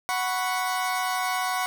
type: chord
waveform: 30% pulse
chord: F# suspended fourth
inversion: none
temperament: equal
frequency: 740 / 987.8 / 1108.7 Hz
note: F#5 / B5 / C#6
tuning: 0 / 0 / 0 cents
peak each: -25 / -29 / -27 dBFS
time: 0.09-1.66 s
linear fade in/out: 0 ms
effects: none